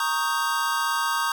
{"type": "chord", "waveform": "square", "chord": "Eb dominant seventh", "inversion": "second", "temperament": "equal", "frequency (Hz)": [932.3, 1108.7, 1244.5, 1568], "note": ["Bb5", "Db6", "Eb6", "G6"], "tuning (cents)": [0, 0, 0, 0], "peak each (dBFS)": -29, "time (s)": [0, 1.32], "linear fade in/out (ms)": 2, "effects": []}